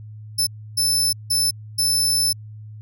25% pulse tone bursts at uneven times, 5274 Hz, E8, in tune, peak -12 dBFS, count 4, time 0.38-0.47 / 0.77-1.13 / 1.3-1.51 / 1.78-2.33 s, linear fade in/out 10 ms, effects added 107 Hz sine -35 dBFS peak until 2.81 s

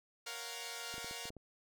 5% pulse chord, Gb major seventh, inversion first, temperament equal, 466.2 / 554.4 / 698.5 / 740 Hz, Bb4 / Db5 / F5 / Gb5, 0 / 0 / 0 / 0 cents, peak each -35 / -39 / -36 / -38 dBFS, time 0.26-1.3 s, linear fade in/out 10 ms
clicks, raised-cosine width 2 ms, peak -37 dBFS, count 7, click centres 0.941 / 0.981 / 1.045 / 1.111 / 1.255 / 1.304 / 1.367 s
effects none

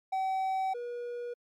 triangle tone pair in turn, 763 / 481.6 Hz, G5 / B4, -47 / -44 cents, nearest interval minor sixth, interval 797 cents, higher first, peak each -26 / -33 dBFS, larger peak first, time 0.12-0.74 / 0.74-1.34 s, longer first, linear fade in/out 10 ms, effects MP3 64 kbps

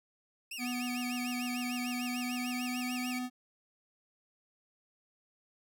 sawtooth tone with vibrato, 2526 Hz, D#7, 26 cents sharp, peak -36 dBFS, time 0.51-3.19 s, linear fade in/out 5 ms, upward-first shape sine, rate 6.7 Hz, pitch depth 210 cents each way
square tone with pitch glide, 246.9 to 250.3 Hz, B3 to B3, 0 to +23 cents, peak -35 dBFS, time 0.58-3.3 s, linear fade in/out 50 ms, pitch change +23 cents, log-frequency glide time 2.08-3.09 s
effects none

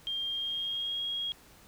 sine tone with pitch glide, 3200 to 3282 Hz, G7 to G#7, +35 to -21 cents, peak -31 dBFS, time 0.07-1.32 s, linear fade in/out 0 ms, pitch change +44 cents, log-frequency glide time 0.24-1.03 s, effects pink hiss -57 dBFS RMS until 1.67 s

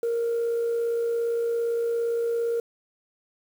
sine tone with amplitude modulation, 466.2 Hz, A#4, in tune, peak -20 dBFS, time 0.03-2.6 s, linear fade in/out 2 ms, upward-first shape sine, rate 57.5 Hz, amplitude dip 30%, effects tanh soft clip ceiling -20 dBFS + 8-bit

